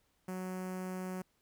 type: tone with notch filter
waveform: sawtooth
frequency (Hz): 185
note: F#3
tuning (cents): 0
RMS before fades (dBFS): -40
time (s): 0.28-1.22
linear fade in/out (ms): 5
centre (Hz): 3700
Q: 0.78
effects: pink hiss -75 dBFS RMS until 1.41 s